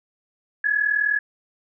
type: tone pair together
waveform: sine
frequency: 1661.2 / 1701 Hz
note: G#6 / G#6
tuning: 0 / +41 cents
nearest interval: unison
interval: 41 cents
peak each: -23 / -20 dBFS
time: 0.64-1.19 s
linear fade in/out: 5 ms
effects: none